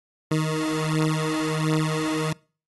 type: beating tone pair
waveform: 20% pulse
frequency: 155.6 / 157 Hz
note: D#3 / D#3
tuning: 0 / +16 cents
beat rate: 1.4 Hz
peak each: -20 dBFS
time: 0.31-2.33 s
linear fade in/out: 5 ms
effects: noise-tail reverb RT60 0.4 s tail -25 dB re dry + AAC 32 kbps